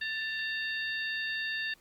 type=harmonic tone with a mistuned harmonic; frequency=917 Hz; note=A#5; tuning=29 cents flat; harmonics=2 / 3 / 4 / 5; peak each=-33 / -39 / -40 / -44 dBFS; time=0.01-1.74 s; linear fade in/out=5 ms; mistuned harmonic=2; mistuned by=-67 cents; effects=pink hiss -63 dBFS RMS until 1.8 s + Opus 32 kbps